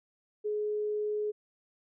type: tone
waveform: sine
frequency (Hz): 421.2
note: G#4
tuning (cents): +24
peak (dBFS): -29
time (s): 0.44-1.32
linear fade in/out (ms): 20
effects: none